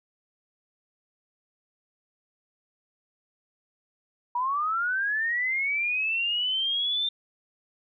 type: linear sweep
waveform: sine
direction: up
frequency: 950 to 3600 Hz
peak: -24 dBFS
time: 4.35-7.09 s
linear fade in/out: 5 ms
effects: none